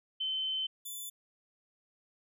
sine / 5% pulse tone pair in turn, 3070 / 3500 Hz, G7 / A7, -37 / -10 cents, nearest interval major second, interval 227 cents, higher second, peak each -31 / -32 dBFS, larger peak first, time 0.2-0.67 / 0.85-1.1 s, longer first, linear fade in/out 10 ms, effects none

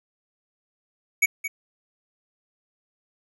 square tone with echo, 2256 Hz, C#7, 30 cents sharp, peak -16 dBFS, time 1.22-1.26 s, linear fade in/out 10 ms, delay 220 ms, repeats 1, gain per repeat -11 dB, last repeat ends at 1.48 s, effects none

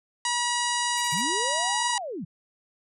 harmonic tone, 963 Hz, B5, 44 cents flat, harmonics 1 / 2 / 3 / 4 / 5 / 6 / 7 / 8 / 9 / 10, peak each -28 / -31 / -33 / -34 / -35 / -36 / -36 / -37 / -38 / -38 dBFS, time 0.25-1.98 s, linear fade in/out 2 ms
10% pulse tone bursts, 2311 Hz, D7, 28 cents flat, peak -30 dBFS, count 4, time 0.97-1.213 s, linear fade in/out 5 ms, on 42 ms, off 25 ms
sine linear two-way sweep, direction up then down, 132.9 to 1008 to 132.9 Hz, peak -31 dBFS, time 1.12-2.25 s, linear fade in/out 10 ms, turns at 1.9 s
effects none

